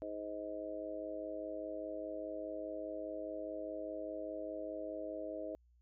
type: harmonic tone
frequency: 104.9 Hz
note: G#2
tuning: 18 cents sharp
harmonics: 3 / 4 / 5 / 6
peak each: -46 / -50 / -46 / -43 dBFS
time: 0.02-5.55 s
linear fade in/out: 0 ms
effects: added 60 Hz sine -65 dBFS peak until 5.81 s